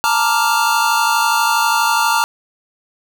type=chord; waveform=square; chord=Bb major seventh; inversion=third; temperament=equal; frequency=880 / 932.3 / 1174.7 / 1396.9 Hz; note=A5 / Bb5 / D6 / F6; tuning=0 / 0 / 0 / 0 cents; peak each=-20 / -18 / -21 / -19 dBFS; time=0.04-2.24 s; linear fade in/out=0 ms; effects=none